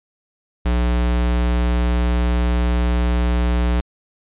square tone, 60 Hz, B1, 49 cents flat, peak -16 dBFS, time 0.65-3.81 s, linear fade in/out 10 ms, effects resampled to 8000 Hz

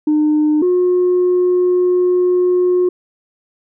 sine tone pair in turn, 303.2 / 360.6 Hz, D#4 / F#4, -45 / -45 cents, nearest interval minor third, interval 300 cents, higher second, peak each -9 dBFS, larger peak neither, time 0.07-0.62 / 0.62-2.89 s, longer second, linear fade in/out 5 ms, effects tanh soft clip ceiling -8 dBFS

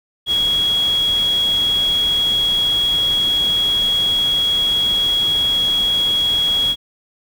sine tone in noise, 3322 Hz, G#7, in tune, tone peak -14 dBFS, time 0.26-6.76 s, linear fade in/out 50 ms, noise pink, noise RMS -31 dBFS, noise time 0.26-6.76 s, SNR +14 dB, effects none

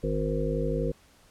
harmonic tone, 52 Hz, G#1, 3 cents sharp, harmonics 1 / 3 / 5 / 7 / 9 / 10, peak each -31 / -31 / -35 / -35 / -31 / -34 dBFS, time 0.03-0.92 s, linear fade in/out 10 ms, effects pink hiss -59 dBFS RMS until 1.3 s + low-pass 12000 Hz 12 dB/octave

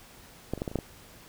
clicks, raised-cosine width 2 ms, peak -15 / -25 / -16 / -18 / -27 / -13 / -19 dBFS, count 7, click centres 0.536 / 0.577 / 0.619 / 0.678 / 0.715 / 0.757 / 0.788 s, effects pink hiss -52 dBFS RMS until 1.28 s

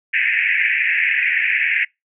pink band-pass noise, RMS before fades -18 dBFS, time 0.13-1.85 s, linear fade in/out 10 ms, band 1700 to 2600 Hz, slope 96 dB/octave, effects noise-tail reverb RT60 0.2 s tail -26 dB re dry

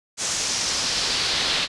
brown noise with band-pass filter sweep, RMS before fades -24 dBFS, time 0.17-1.68 s, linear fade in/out 50 ms, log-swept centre 6800 to 3800 Hz, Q 2.3, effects resampled to 24000 Hz

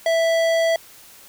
sine tone with tanh clipping, 659.3 Hz, E5, in tune, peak -18 dBFS, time 0.06-0.76 s, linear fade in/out 2 ms, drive 18 dB, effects white hiss -46 dBFS RMS until 1.28 s

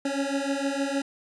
25% pulse beating tone pair, 273.7 / 280.2 Hz, C#4 / C#4, -22 / +19 cents, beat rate 6.5 Hz, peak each -25 dBFS, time 0.05-1.02 s, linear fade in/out 5 ms, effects resampled to 22050 Hz

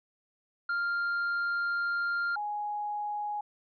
triangle / sine tone pair in turn, 1396.9 / 832.3 Hz, F6 / G#5, 0 / +4 cents, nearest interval major sixth, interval 896 cents, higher first, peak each -26 / -31 dBFS, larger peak first, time 0.69-2.36 / 2.36-3.41 s, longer first, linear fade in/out 5 ms, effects resampled to 11025 Hz

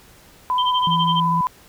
sine tone with vibrato, 1000 Hz, B5, 21 cents sharp, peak -17 dBFS, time 0.5-1.47 s, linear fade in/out 0 ms, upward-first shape square, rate 16 Hz, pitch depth 12 cents each way
sine tone with tremolo, 3136 Hz, G7, in tune, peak -19 dBFS, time 0.58-1.2 s, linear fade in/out 2 ms, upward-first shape sine, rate 12 Hz, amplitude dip 95%
sine tone, 167 Hz, E3, 23 cents sharp, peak -21 dBFS, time 0.87-1.41 s, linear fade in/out 2 ms
effects pink hiss -49 dBFS RMS until 1.68 s

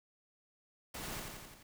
pink noise with echo, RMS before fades -44 dBFS, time 0.94-1.2 s, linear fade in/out 5 ms, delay 86 ms, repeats 5, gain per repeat -3 dB, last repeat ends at 1.63 s, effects none

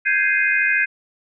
sine chord, Ab major seventh, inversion third, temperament equal, 1568 / 1661.2 / 2093 / 2489 Hz, G6 / Ab6 / C7 / Eb7, 0 / 0 / 0 / 0 cents, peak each -21 dBFS, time 0.05-0.86 s, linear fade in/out 20 ms, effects none

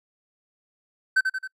triangle tone with echo, 1535 Hz, G6, 37 cents flat, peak -14 dBFS, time 1.16-1.21 s, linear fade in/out 10 ms, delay 89 ms, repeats 3, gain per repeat -5 dB, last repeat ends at 1.477 s, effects noise-tail reverb RT60 0.1 s tail -26 dB re dry + resampled to 32000 Hz

